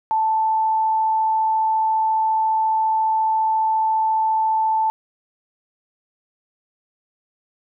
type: tone with frequency modulation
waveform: sine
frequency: 880 Hz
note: A5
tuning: in tune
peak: -16 dBFS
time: 0.11-4.9 s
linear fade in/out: 0 ms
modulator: 34.5 Hz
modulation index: 0.21
effects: none